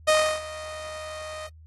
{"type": "tone with ADSR envelope", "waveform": "sawtooth", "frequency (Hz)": 620, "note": "D#5", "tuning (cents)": -6, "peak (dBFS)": -12, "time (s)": [0.07, 1.49], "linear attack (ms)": 17, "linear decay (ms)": 320, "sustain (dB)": -19, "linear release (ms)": 31, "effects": ["added 79 Hz sine -46 dBFS peak until 1.66 s", "AAC 32 kbps"]}